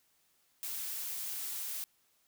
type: noise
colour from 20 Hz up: blue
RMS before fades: -39 dBFS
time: 0.63-1.84 s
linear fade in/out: 0 ms
effects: white hiss -72 dBFS RMS until 2.27 s